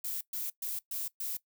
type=noise bursts; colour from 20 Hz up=violet; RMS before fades=-36 dBFS; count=5; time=0.04-1.37 s; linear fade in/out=5 ms; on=170 ms; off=120 ms; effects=noise-tail reverb RT60 0.1 s tail -19 dB re dry